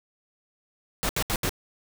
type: noise bursts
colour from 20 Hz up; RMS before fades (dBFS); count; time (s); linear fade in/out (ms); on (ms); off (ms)
pink; -26; 4; 1.03-1.493; 0; 61; 73
effects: none